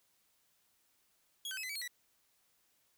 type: tone with pitch steps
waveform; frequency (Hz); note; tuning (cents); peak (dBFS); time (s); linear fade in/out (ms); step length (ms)
sawtooth; 3322 / 1537 / 2573 / 2026 / 2281 / 4268 / 1954; G#7 / G6 / E7 / B6 / C#7 / C8 / B6; 0 / -35 / -43 / +44 / +49 / +34 / -19; -36; 1.45-1.877; 2; 61
effects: white hiss -74 dBFS RMS until 2.97 s